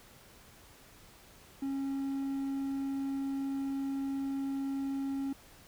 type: tone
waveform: triangle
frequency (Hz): 273.2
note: C#4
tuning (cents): -25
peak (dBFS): -30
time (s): 1.62-5.33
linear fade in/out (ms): 5
effects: pink hiss -57 dBFS RMS until 5.67 s